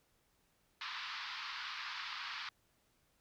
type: band-pass noise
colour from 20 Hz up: pink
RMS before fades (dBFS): -44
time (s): 0.81-2.49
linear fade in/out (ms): 2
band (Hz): 1000 to 4900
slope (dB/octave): 48
effects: pink hiss -75 dBFS RMS until 3.2 s